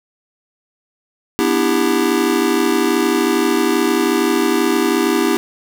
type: chord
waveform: square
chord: E minor seventh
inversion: second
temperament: just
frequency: 247.2 / 296.7 / 329.6 / 395.6 Hz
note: B3 / D4 / E4 / G4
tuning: +2 / +18 / 0 / +16 cents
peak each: -21 / -21 / -19 / -19 dBFS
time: 1.39-5.37 s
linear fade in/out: 0 ms
effects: none